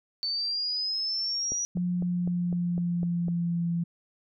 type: exponential sweep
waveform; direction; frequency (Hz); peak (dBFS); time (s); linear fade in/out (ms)
sine; up; 4502 to 5840; -27; 0.23-1.65; 0
type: click train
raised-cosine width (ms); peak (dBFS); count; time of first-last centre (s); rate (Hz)
2; -25; 8; 1.52-3.283; 3.97
type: tone with pitch glide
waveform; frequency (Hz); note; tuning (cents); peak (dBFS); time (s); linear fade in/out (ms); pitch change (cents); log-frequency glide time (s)
sine; 177.8 to 170.16; F3 to F3; +31 to -45; -25; 1.75-3.84; 10; -76; 1.94-3.71
effects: none